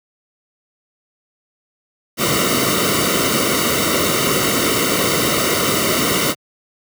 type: noise with comb filter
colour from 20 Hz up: pink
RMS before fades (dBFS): -17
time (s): 2.17-6.35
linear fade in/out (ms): 50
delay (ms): 1.2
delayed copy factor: -0.8
effects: high-pass 100 Hz 12 dB/octave